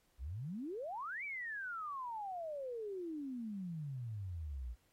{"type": "exponential two-way sweep", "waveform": "sine", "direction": "up then down", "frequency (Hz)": [55.5, 2350, 55.5], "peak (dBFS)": -40, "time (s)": [0.18, 4.76], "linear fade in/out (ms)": 50, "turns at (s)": 1.24, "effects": ["pink hiss -75 dBFS RMS until 4.92 s", "AAC 48 kbps"]}